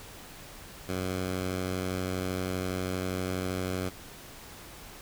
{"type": "tone", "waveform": "10% pulse", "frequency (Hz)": 92.5, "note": "F#2", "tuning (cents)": 0, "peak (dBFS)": -22, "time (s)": [0.88, 3.9], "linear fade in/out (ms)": 20, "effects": ["pink hiss -47 dBFS RMS until 5.01 s"]}